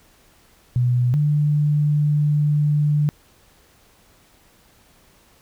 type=tone pair in turn; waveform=sine; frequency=123.47 / 148.32 Hz; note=B2 / D3; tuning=0 / +17 cents; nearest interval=minor third; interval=317 cents; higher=second; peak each=-15 dBFS; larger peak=neither; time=0.76-1.14 / 1.14-3.09 s; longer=second; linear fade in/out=0 ms; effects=pink hiss -55 dBFS RMS until 5.41 s